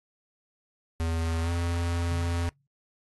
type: tone with pitch glide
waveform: square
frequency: 82.3 to 85.6 Hz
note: E2 to F2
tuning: -2 to -34 cents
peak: -27 dBFS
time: 1-2.49 s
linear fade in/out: 0 ms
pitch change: +68 cents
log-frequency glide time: 1.42-1.5 s
type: tone with exponential decay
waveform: sine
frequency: 139.7 Hz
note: C#3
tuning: 14 cents sharp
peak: -32 dBFS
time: 2.11-2.67 s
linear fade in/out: 5 ms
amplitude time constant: 120 ms
effects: noise-tail reverb RT60 0.1 s tail -20 dB re dry + AAC 32 kbps